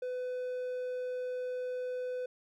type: tone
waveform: triangle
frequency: 502 Hz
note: B4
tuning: 28 cents sharp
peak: -32 dBFS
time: 0.02-2.26 s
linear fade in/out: 5 ms
effects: none